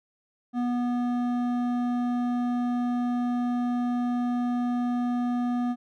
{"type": "tone with hard clipping", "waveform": "sine", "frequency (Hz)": 243.9, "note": "B3", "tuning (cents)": -21, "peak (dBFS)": -26, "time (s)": [0.53, 5.76], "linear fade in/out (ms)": 50, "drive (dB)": 10, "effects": []}